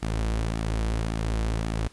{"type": "tone with flanger", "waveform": "sawtooth", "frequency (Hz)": 55, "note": "A1", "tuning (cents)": 0, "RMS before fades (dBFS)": -27, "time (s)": [0.02, 1.88], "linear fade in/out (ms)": 10, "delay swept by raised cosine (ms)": [1.9, 7.5], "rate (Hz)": 1.8, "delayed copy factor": -0.5, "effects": ["pink hiss -54 dBFS RMS until 1.92 s", "resampled to 24000 Hz"]}